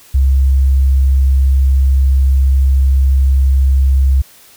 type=tone; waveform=sine; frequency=67 Hz; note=C2; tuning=42 cents sharp; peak=-7 dBFS; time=0.14-4.22 s; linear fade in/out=10 ms; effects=white hiss -43 dBFS RMS until 4.56 s